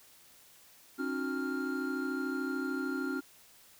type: tone cluster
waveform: triangle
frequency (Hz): 270 / 303.4 / 364 / 1398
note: C#4 / D#4 / F#4 / F6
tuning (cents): -45 / -44 / -28 / +1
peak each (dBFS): -33 / -37 / -37 / -37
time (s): 0.98-3.21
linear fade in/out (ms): 20
effects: white hiss -59 dBFS RMS until 3.79 s